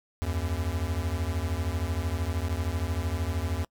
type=beating tone pair; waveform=square; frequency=77.78 / 90.78 Hz; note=D#2 / F#2; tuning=0 / -32 cents; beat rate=13 Hz; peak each=-31 dBFS; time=0.22-3.65 s; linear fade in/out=0 ms; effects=noise-tail reverb RT60 0.1 s tail -25 dB re dry